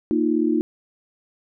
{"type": "chord", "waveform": "sine", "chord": "Bb suspended fourth", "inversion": "none", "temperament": "equal", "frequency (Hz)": [233.1, 311.1, 349.2], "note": ["Bb3", "Eb4", "F4"], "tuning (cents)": [0, 0, 0], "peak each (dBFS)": [-23, -20, -23], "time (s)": [0.11, 0.61], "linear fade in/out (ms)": 0, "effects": []}